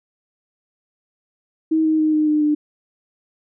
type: tone with pitch steps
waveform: sine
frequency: 317.8 / 314 / 310.2 / 306.4 / 302.7 / 299.1 Hz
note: D#4 / D#4 / D#4 / D#4 / D#4 / D4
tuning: +37 / +16 / -5 / -27 / -48 / +32 cents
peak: -14 dBFS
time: 1.71-2.55 s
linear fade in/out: 10 ms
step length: 140 ms
effects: none